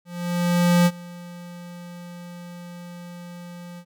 square tone with ADSR envelope, 174.9 Hz, F3, 3 cents sharp, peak -14 dBFS, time 0.05-3.85 s, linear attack 810 ms, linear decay 48 ms, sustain -23 dB, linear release 67 ms, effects none

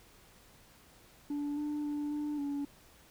sine tone with pitch steps, 290 / 296.6 / 293.6 / 296.4 / 284.6 Hz, D4 / D4 / D4 / D4 / C#4, -22 / +17 / 0 / +16 / +46 cents, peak -30 dBFS, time 1.3-2.65 s, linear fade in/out 5 ms, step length 270 ms, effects tanh soft clip ceiling -32 dBFS + pink hiss -60 dBFS RMS until 3.1 s

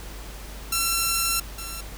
5% pulse tone pair in turn, 1353 / 1353 Hz, E6 / E6, +45 / +45 cents, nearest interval unison, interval 0 cents, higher neither, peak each -10 / -22 dBFS, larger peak first, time 0.72-1.4 / 1.58-1.81 s, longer first, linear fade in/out 5 ms, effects added 50 Hz sine -37 dBFS peak until 1.97 s + pink hiss -42 dBFS RMS until 1.97 s

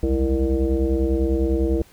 sine tone with frequency modulation, 196 Hz, G3, in tune, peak -17 dBFS, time 0.03-1.82 s, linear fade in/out 2 ms, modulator 134 Hz, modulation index 2.1, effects pink hiss -52 dBFS RMS until 1.92 s

